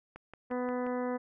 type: click train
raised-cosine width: 0.5 ms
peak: -31 dBFS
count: 5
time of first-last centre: 0.16-0.865 s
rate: 5.67 Hz
type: harmonic tone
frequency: 248.8 Hz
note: B3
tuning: 13 cents sharp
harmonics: 1 / 2 / 3 / 4 / 5 / 6 / 7 / 8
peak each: -34 / -34 / -42 / -42 / -47 / -50 / -50 / -52 dBFS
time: 0.5-1.18 s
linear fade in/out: 20 ms
effects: none